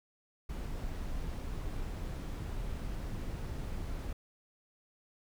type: noise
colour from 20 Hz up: brown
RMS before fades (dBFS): -38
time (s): 0.49-4.13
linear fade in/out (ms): 5
effects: none